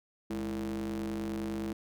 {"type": "ring-modulated tone", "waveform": "square", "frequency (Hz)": 61.3, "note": "B1", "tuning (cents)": -12, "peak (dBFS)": -31, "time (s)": [0.3, 1.73], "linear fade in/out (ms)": 5, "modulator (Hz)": 270, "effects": []}